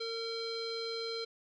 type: tone with low-pass filter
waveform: square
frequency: 456.6 Hz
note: A#4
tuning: 36 cents flat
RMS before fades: -38 dBFS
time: 0-1.25 s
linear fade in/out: 10 ms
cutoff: 4200 Hz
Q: 7.3
effects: none